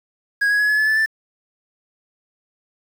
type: tone with pitch steps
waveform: triangle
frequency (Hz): 1648 / 1667.1 / 1686.5 / 1706.1 / 1725.9 / 1746 / 1766.3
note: G#6 / G#6 / G#6 / G#6 / A6 / A6 / A6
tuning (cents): -14 / +6 / +26 / +46 / -34 / -14 / +6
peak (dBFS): -13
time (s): 0.41-1.061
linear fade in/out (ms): 10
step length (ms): 93
effects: 7-bit